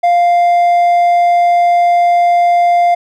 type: tone with hard clipping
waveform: sine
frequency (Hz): 698.5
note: F5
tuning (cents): 0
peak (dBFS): -8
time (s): 0.03-2.95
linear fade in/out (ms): 10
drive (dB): 3
effects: none